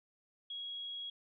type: tone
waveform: sine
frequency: 3312 Hz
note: G#7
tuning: 5 cents flat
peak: -40 dBFS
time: 0.5-1.1 s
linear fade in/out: 5 ms
effects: none